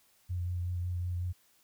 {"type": "tone with vibrato", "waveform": "sine", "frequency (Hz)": 88.7, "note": "F2", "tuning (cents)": 27, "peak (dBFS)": -31, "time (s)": [0.29, 1.33], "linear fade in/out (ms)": 20, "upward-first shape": "sine", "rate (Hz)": 5.4, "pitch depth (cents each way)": 20, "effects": ["white hiss -67 dBFS RMS until 1.63 s"]}